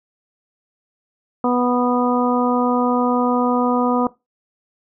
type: harmonic tone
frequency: 246.3 Hz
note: B3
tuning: 5 cents flat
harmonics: 1 / 2 / 3 / 4 / 5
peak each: -18 / -21 / -23 / -24 / -25 dBFS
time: 1.44-4.07 s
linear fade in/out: 2 ms
effects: noise-tail reverb RT60 0.2 s tail -18 dB re dry